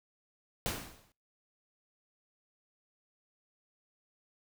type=noise with exponential decay; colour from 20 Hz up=pink; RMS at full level=-32 dBFS; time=0.66-1.12 s; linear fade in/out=0 ms; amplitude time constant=100 ms; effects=noise-tail reverb RT60 0.4 s tail -26 dB re dry